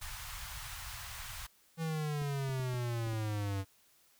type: band-stop noise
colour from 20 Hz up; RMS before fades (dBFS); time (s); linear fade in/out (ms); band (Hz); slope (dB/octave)
pink; -44; 0.01-1.47; 10; 110 to 880; 24
type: exponential sweep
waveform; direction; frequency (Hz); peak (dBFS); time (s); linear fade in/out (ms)
square; down; 164.81 to 95.9; -34; 1.77-3.65; 50
type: clicks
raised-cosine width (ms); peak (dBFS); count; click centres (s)
3; -35; 6; 2.218 / 2.493 / 2.597 / 2.741 / 3.07 / 3.133
effects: white hiss -67 dBFS RMS until 4.19 s